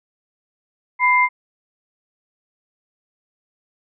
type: tone pair together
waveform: sine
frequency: 996 / 2099 Hz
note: B5 / C7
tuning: +14 / +5 cents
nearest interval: octave + minor second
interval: 1291 cents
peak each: -15 dBFS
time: 0.99-1.29 s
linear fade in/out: 50 ms
effects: none